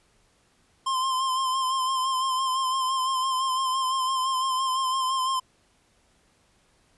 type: tone with vibrato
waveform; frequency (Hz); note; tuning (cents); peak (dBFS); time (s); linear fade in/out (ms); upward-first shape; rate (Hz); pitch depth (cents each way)
square; 1046.5; C6; 0; -24; 0.86-5.4; 10; sine; 5.9; 37
effects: pink hiss -64 dBFS RMS until 6.97 s + resampled to 24000 Hz